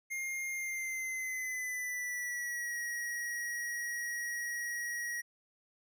square tone with pitch glide, 2123 to 1902.3 Hz, C7 to A#6, +25 to +35 cents, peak -36 dBFS, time 0.1-5.22 s, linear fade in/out 20 ms, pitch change -190 cents, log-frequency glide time 0.51-2.78 s, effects none

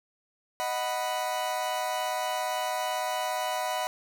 40% pulse chord, B major, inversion first, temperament equal, 622.3 / 740 / 987.8 Hz, D#5 / F#5 / B5, 0 / 0 / 0 cents, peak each -33 / -31 / -32 dBFS, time 0.6-3.87 s, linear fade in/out 0 ms, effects none

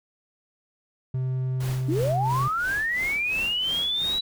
triangle tone, 129.3 Hz, C3, 20 cents flat, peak -22 dBFS, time 1.14-2.48 s, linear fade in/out 5 ms
pink noise with tremolo, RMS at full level -37 dBFS, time 1.6-4.19 s, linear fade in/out 5 ms, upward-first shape sine, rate 2.9 Hz, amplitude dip 80%
sine linear sweep, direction up, 274.6 to 3951 Hz, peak -23 dBFS, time 1.88-4.21 s, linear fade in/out 10 ms
effects none

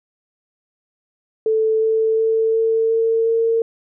sine tone with pitch steps, 440 / 443.1 / 446.1 / 449.2 / 452.4 / 455.5 Hz, A4 / A4 / A4 / A4 / A4 / A#4, 0 / +12 / +24 / +36 / +48 / -40 cents, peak -14 dBFS, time 1.46-3.62 s, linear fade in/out 2 ms, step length 360 ms, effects none

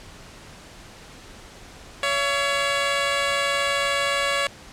10% pulse tone pair together, 562 / 678.2 Hz, C#5 / E5, +24 / +49 cents, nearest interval minor third, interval 325 cents, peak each -13 / -21 dBFS, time 2.03-4.47 s, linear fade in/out 2 ms, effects pink hiss -44 dBFS RMS until 4.72 s + low-pass 8000 Hz 12 dB/octave

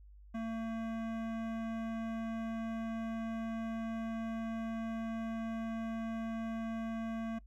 sine tone with hard clipping, 225.8 Hz, A3, 45 cents sharp, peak -38 dBFS, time 0.34-7.39 s, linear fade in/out 10 ms, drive 16 dB, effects noise-tail reverb RT60 0.1 s tail -22 dB re dry + added 50 Hz sine -53 dBFS peak until 7.46 s

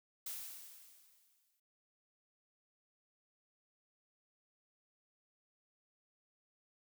blue noise with exponential decay, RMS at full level -42 dBFS, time 0.26-1.6 s, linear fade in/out 5 ms, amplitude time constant 290 ms, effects none

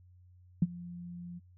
sine tone with ADSR envelope, 174.61 Hz, F3, in tune, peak -19 dBFS, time 0.62-1.4 s, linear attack 4 ms, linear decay 34 ms, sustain -22 dB, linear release 25 ms, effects added 90 Hz sine -56 dBFS peak until 1.57 s

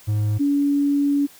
triangle / sine tone pair in turn, 105.7 / 284.5 Hz, G#2 / C#4, +31 / +45 cents, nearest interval octave + perfect fourth, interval 1714 cents, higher second, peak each -16 dBFS, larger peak neither, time 0.07-0.39 / 0.39-1.27 s, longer second, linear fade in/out 20 ms, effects white hiss -48 dBFS RMS until 1.39 s

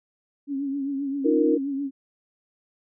sine tone with vibrato, 277.2 Hz, C#4, in tune, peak -25 dBFS, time 0.47-1.91 s, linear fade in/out 50 ms, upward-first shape triangle, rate 7.6 Hz, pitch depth 66 cents each way
sine chord, Eb suspended second, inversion none, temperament equal with one note detuned, 309.5 / 349.2 / 466.2 Hz, Eb4 / F4 / Bb4, -9 / 0 / 0 cents, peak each -21 / -25 / -22 dBFS, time 1.24-1.58 s, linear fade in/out 20 ms
effects none

